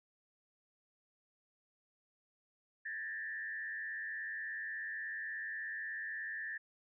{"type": "tone with frequency modulation", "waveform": "sine", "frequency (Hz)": 1767, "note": "A6", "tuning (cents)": 7, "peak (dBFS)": -39, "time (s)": [2.85, 6.58], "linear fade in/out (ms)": 10, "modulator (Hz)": 96.5, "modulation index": 0.96, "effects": []}